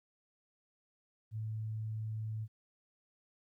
sine tone, 109.4 Hz, A2, 9 cents flat, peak -36 dBFS, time 1.31-2.48 s, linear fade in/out 50 ms, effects 13-bit

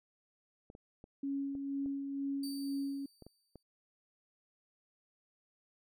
clicks, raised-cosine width 2 ms, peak -38 dBFS, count 8, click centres 0.701 / 0.751 / 1.041 / 1.552 / 1.86 / 3.223 / 3.266 / 3.557 s
sine tone with tremolo, 277.2 Hz, C#4, in tune, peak -33 dBFS, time 1.23-3.06 s, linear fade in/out 5 ms, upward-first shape sine, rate 2.1 Hz, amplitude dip 40%
sawtooth tone with exponential decay, 4616 Hz, D8, 31 cents flat, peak -40 dBFS, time 2.43-3.63 s, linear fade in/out 5 ms, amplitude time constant 260 ms
effects none

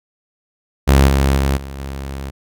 sawtooth tone with level steps, 68.2 Hz, C#2, 28 cents flat, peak -4 / -8 / -10 / -24 / -21 dBFS, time 0.87-2.31 s, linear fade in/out 20 ms, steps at 1.07 / 1.36 / 1.56 / 1.78 s, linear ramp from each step 20 ms, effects none

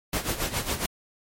pink noise with tremolo, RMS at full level -26 dBFS, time 0.13-0.86 s, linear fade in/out 2 ms, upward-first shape sine, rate 7.3 Hz, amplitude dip 75%, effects MP3 64 kbps

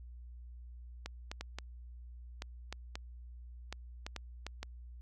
clicks, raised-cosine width 0.2 ms, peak -23 dBFS, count 12, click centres 1.06 / 1.315 / 1.41 / 1.586 / 2.421 / 2.726 / 2.955 / 3.726 / 4.065 / 4.163 / 4.466 / 4.63 s, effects added 60 Hz sine -47 dBFS peak until 5.01 s + AAC 64 kbps

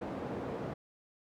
white band-pass noise, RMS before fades -39 dBFS, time 0.01-0.74 s, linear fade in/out 10 ms, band 100 to 530 Hz, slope 12 dB/octave, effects none

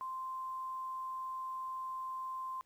sine tone with quantisation, 1043 Hz, C6, 6 cents flat, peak -38 dBFS, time 0.01-2.61 s, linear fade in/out 0 ms, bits 11, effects pink hiss -75 dBFS RMS until 2.65 s

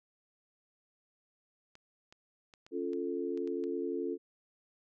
clicks, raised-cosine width 0.2 ms, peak -37 dBFS, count 8, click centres 1.754 / 2.125 / 2.538 / 2.665 / 2.933 / 3.375 / 3.475 / 3.639 s
sine chord, Db augmented, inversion none, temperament equal, 277.2 / 349.2 / 440 Hz, Db4 / F4 / A4, 0 / 0 / 0 cents, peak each -38 / -36 / -37 dBFS, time 2.71-4.18 s, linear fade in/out 50 ms
effects none

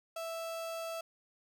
35% pulse tone, 659.3 Hz, E5, in tune, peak -36 dBFS, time 0.16-1.01 s, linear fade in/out 5 ms, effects none

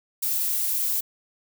violet noise, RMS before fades -25 dBFS, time 0.22-1.01 s, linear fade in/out 10 ms, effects none

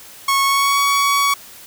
sawtooth tone with pitch glide, 1100 to 1124.4 Hz, C#6 to C#6, -14 to +24 cents, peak -10 dBFS, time 0.28-1.34 s, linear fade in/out 5 ms, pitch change +38 cents, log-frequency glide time 0.43-0.8 s, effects white hiss -40 dBFS RMS until 1.66 s

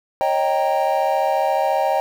triangle chord, Eb dominant seventh, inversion third, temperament equal with one note detuned, 548 / 622.3 / 784 / 932.3 Hz, Db5 / Eb5 / G5 / Bb5, -20 / 0 / 0 / 0 cents, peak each -21 / -20 / -18 / -23 dBFS, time 0.21-2 s, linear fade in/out 0 ms, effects 7-bit

